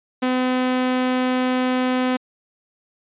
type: tone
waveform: sawtooth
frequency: 254.3 Hz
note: C4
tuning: 49 cents flat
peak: -14 dBFS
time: 0.22-2.17 s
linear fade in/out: 10 ms
effects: resampled to 8000 Hz